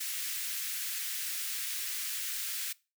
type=high-pass noise; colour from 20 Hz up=white; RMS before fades=-36 dBFS; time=0-2.73 s; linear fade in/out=10 ms; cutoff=1600 Hz; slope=24 dB/octave; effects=noise-tail reverb RT60 0.3 s tail -22 dB re dry

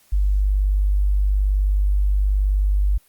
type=tone; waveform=sine; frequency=49.46 Hz; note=G1; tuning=16 cents sharp; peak=-15 dBFS; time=0.12-2.98 s; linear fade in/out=10 ms; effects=white hiss -57 dBFS RMS until 3.08 s + Opus 48 kbps

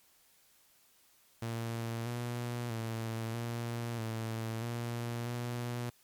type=tone with pitch steps; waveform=sawtooth; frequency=115.4 / 120.4 / 113.3 / 117.7 / 112.4 / 118.3 / 120.6 Hz; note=A#2 / B2 / A#2 / A#2 / A2 / A#2 / B2; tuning=-17 / -44 / -49 / +17 / +37 / +26 / -41 cents; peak=-31 dBFS; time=1.42-5.9 s; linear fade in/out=5 ms; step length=640 ms; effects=white hiss -66 dBFS RMS until 6.03 s + MP3 96 kbps

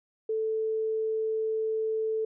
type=tone; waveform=sine; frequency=440 Hz; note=A4; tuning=in tune; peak=-26 dBFS; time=0.29-2.25 s; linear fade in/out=5 ms; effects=none

